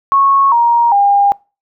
sine tone with pitch steps, 1100 / 941.2 / 805.2 Hz, C#6 / A#5 / G5, -14 / +16 / +46 cents, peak -7 dBFS, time 0.12-1.32 s, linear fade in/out 0 ms, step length 400 ms, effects noise-tail reverb RT60 0.3 s tail -24 dB re dry

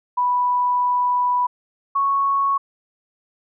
sine tone pair in turn, 986 / 1106.7 Hz, B5 / C#6, -3 / -3 cents, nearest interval major second, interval 200 cents, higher second, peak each -16 dBFS, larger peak neither, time 0.17-1.47 / 1.95-2.58 s, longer first, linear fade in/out 10 ms, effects none

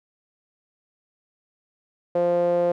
sawtooth tone with band-pass filter, 174.3 Hz, F3, 3 cents flat, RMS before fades -21 dBFS, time 2.15-2.72 s, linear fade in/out 5 ms, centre 540 Hz, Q 5.4, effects none

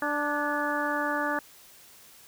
harmonic tone with a mistuned harmonic, 293.7 Hz, D4, in tune, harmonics 1 / 2 / 3 / 4 / 5 / 6, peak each -33 / -33 / -33 / -33 / -33 / -33 dBFS, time 0.02-1.39 s, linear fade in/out 2 ms, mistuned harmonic 6, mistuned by -44 cents, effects white hiss -53 dBFS RMS until 2.27 s

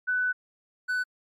sine / triangle tone pair in turn, 1496 / 1496 Hz, F#6 / F#6, +19 / +19 cents, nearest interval unison, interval 0 cents, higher neither, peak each -23 dBFS, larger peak neither, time 0.07-0.33 / 0.88-1.04 s, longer first, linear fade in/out 20 ms, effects MP3 64 kbps

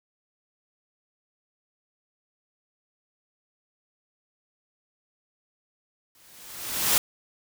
white noise with exponential growth, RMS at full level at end -19 dBFS, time 6.15-6.98 s, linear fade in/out 1 ms, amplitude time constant 180 ms, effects none

